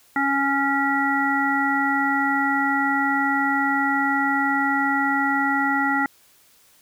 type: harmonic tone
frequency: 277.2 Hz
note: C#4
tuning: in tune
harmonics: 1 / 3 / 5 / 7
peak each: -24 / -24 / -24 / -24 dBFS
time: 0.16-6.06 s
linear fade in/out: 2 ms
effects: white hiss -56 dBFS RMS until 6.81 s